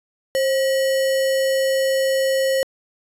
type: tone with sample-and-hold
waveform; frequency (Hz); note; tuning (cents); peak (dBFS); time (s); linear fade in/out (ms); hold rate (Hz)
sine; 533; C5; +32; -16; 0.35-2.63; 0; 2450
effects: resampled to 32000 Hz